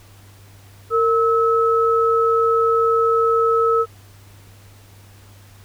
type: tone pair together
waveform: sine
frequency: 458.2 / 1296 Hz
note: A#4 / E6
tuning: -30 / -30 cents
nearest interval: octave + tritone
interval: 1800 cents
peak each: -16 / -17 dBFS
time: 0.9-3.86 s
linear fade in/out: 50 ms
effects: added 99 Hz sine -44 dBFS peak until 5.64 s + pink hiss -50 dBFS RMS until 5.64 s